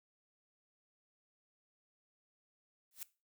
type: noise with exponential growth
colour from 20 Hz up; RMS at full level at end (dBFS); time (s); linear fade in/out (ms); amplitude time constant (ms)
blue; -40; 2.91-3.03; 2; 25
effects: noise-tail reverb RT60 0.3 s tail -19 dB re dry